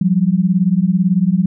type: beating tone pair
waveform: sine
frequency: 174.6 / 192.6 Hz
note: F3 / G3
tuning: 0 / -30 cents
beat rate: 18 Hz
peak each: -14 dBFS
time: 0.01-1.46 s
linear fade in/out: 5 ms
effects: none